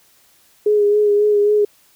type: tone with vibrato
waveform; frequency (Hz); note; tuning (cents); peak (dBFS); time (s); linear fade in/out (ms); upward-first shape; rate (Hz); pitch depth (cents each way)
sine; 415.3; G#4; 0; -11; 0.66-1.65; 5; sine; 3.7; 26
effects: white hiss -54 dBFS RMS until 1.95 s